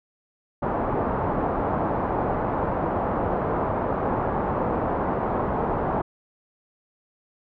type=low-pass noise; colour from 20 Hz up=white; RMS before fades=-25 dBFS; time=0.62-6.02 s; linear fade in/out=10 ms; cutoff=1000 Hz; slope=24 dB/octave; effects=none